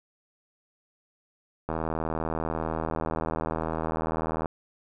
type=click train; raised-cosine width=1 ms; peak=-15 dBFS; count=223; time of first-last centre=1.69-4.458 s; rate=80.2 Hz; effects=none